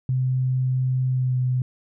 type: tone with pitch glide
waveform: sine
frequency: 128.9 to 126.91 Hz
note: C3 to B2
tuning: -26 to +48 cents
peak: -19 dBFS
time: 0.09-1.62 s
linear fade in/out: 2 ms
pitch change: -26 cents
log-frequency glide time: 1.14-1.37 s
effects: none